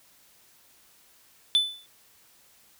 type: tone with exponential decay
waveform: triangle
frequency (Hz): 3502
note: A7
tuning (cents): -9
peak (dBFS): -14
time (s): 1.55-1.86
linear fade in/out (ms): 0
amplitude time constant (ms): 66
effects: white hiss -59 dBFS RMS until 2.79 s